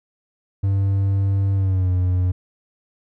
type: tone with pitch glide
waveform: triangle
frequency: 98 to 90.91 Hz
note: G2 to F#2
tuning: 0 to -30 cents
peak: -14 dBFS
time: 0.63-2.32 s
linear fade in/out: 10 ms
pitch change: -130 cents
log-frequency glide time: 1.54-1.91 s
effects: none